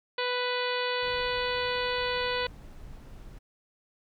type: harmonic tone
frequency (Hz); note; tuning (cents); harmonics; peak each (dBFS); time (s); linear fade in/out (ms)
494.9; B4; +4; 1 / 2 / 3 / 4 / 5 / 6 / 7 / 8 / 9; -31 / -34 / -36 / -37 / -38 / -39 / -39 / -40 / -41; 0.18-2.47; 5
type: noise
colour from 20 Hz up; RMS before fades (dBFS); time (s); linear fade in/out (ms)
brown; -46; 1.02-3.39; 10
effects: none